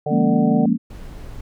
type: harmonic tone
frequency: 149.6 Hz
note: D3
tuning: 32 cents sharp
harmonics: 1 / 3 / 4 / 5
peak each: -26 / -26 / -26 / -26 dBFS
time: 0.06-0.66 s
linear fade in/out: 5 ms
type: chord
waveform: sine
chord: Bb minor seventh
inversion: second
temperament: equal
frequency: 174.61 / 207.7 / 233.1 / 277.2 Hz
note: F3 / Ab3 / Bb3 / Db4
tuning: 0 / 0 / 0 / 0 cents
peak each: -22 / -20 / -17 / -22 dBFS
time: 0.09-0.78 s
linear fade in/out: 50 ms
type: noise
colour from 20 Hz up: brown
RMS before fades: -34 dBFS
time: 0.9-1.41 s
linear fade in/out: 5 ms
effects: none